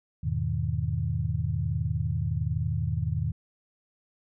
sine chord, E major seventh, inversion none, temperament equal, 82.41 / 103.83 / 123.47 / 155.56 Hz, E2 / G#2 / B2 / D#3, 0 / 0 / 0 / 0 cents, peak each -31 dBFS, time 0.23-3.32 s, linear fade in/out 10 ms, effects none

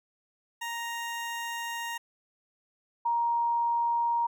20% pulse / sine tone pair in turn, 934 / 939 Hz, A#5 / A#5, +3 / +12 cents, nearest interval unison, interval 9 cents, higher second, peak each -28 / -24 dBFS, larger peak second, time 0.61-1.98 / 3.05-4.27 s, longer first, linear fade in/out 10 ms, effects none

